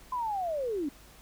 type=linear sweep; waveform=sine; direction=down; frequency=1031 to 266.7 Hz; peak=-29 dBFS; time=0.12-0.89 s; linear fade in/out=5 ms; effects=added 50 Hz sine -57 dBFS peak until 1.21 s + pink hiss -55 dBFS RMS until 1.21 s